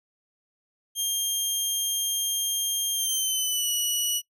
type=tone with pitch glide; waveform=15% pulse; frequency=3200 to 2934 Hz; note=G7 to F#7; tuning=+35 to -15 cents; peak=-17 dBFS; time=0.95-4.22 s; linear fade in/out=50 ms; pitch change=-150 cents; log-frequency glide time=2.94-3.7 s; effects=noise-tail reverb RT60 0.1 s tail -20 dB re dry